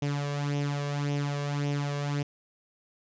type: tone with flanger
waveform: sawtooth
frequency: 143.8 Hz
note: D3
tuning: 36 cents flat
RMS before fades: -30 dBFS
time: 0.02-2.23 s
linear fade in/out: 5 ms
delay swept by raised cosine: 0.33 to 1.83 ms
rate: 1.8 Hz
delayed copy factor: +0.6
effects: resampled to 16000 Hz